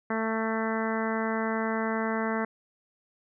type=harmonic tone; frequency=222.5 Hz; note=A3; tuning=20 cents sharp; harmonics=1 / 2 / 3 / 4 / 5 / 6 / 7 / 8 / 9; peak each=-30 / -33 / -35 / -36 / -37 / -38 / -38 / -39 / -40 dBFS; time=0.1-2.45 s; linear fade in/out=5 ms; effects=none